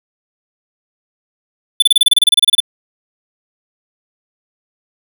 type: tone bursts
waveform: square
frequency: 3500 Hz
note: A7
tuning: 10 cents flat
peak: -6 dBFS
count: 16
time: 1.8-2.603 s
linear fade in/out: 5 ms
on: 23 ms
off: 29 ms
effects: none